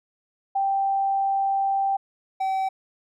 sine / triangle tone pair in turn, 784 / 767 Hz, G5 / G5, 0 / -38 cents, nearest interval unison, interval 38 cents, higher first, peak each -20 dBFS, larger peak neither, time 0.55-1.97 / 2.4-2.69 s, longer first, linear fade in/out 10 ms, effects none

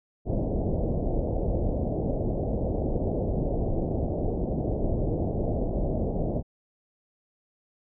pink low-pass noise, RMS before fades -27 dBFS, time 0.25-6.43 s, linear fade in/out 50 ms, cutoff 690 Hz, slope 48 dB/octave, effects none

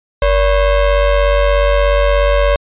square ring-modulated tone, 261.6 Hz, C4, in tune, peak -7 dBFS, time 0.22-2.56 s, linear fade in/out 2 ms, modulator 310 Hz, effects resampled to 8000 Hz

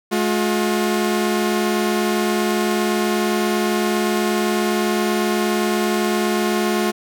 sawtooth tone pair together, 213 / 358.2 Hz, G#3 / F4, +44 / +44 cents, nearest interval major sixth, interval 900 cents, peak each -16 dBFS, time 0.11-6.92 s, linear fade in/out 20 ms, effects none

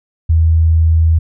sine tone, 81.1 Hz, E2, 28 cents flat, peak -7 dBFS, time 0.29-1.19 s, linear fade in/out 10 ms, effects none

